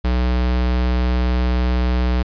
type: tone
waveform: square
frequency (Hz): 61.74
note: B1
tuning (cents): 0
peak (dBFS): -16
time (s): 0.04-2.23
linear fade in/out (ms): 10
effects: resampled to 11025 Hz + 9-bit